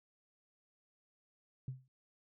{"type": "tone with exponential decay", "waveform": "sine", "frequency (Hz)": 130, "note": "C3", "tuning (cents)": -11, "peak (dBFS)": -34, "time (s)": [1.68, 1.88], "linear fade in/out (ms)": 2, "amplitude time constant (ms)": 42, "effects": ["tanh soft clip ceiling -32 dBFS"]}